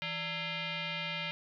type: tone with frequency modulation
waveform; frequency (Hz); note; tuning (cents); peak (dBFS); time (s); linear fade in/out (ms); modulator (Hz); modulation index
sine; 164.81; E3; 0; -34; 0.02-1.31; 0; 749; 4.5
effects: none